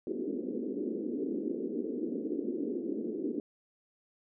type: band-pass noise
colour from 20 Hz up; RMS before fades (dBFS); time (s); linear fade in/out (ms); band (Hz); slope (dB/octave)
pink; -35; 0.07-3.4; 2; 230 to 430; 48
effects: none